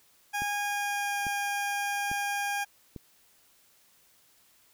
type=tone with pitch glide; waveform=20% pulse; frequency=819 to 809.6 Hz; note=G#5 to G#5; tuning=-24 to -44 cents; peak=-24 dBFS; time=0.33-2.65 s; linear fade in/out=20 ms; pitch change=-20 cents; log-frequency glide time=0.54-1.22 s
type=click train; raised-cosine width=3 ms; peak=-27 dBFS; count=4; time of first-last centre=0.42-2.962 s; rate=1.18 Hz
effects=white hiss -63 dBFS RMS until 4.73 s